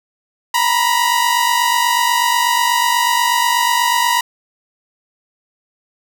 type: tone pair together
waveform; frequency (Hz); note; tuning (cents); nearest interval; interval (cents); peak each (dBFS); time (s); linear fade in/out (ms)
sawtooth; 939.6 / 987.8; A#5 / B5; +13 / 0; minor second; 87; -12; 0.54-4.21; 5
effects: none